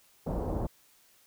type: low-pass noise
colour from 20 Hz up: pink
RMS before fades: -32 dBFS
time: 0.26-0.67 s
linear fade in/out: 10 ms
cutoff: 820 Hz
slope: 24 dB/octave
effects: white hiss -63 dBFS RMS until 1.26 s